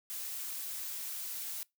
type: noise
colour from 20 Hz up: blue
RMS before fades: -40 dBFS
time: 0.1-1.63 s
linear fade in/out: 0 ms
effects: noise-tail reverb RT60 0.2 s tail -24 dB re dry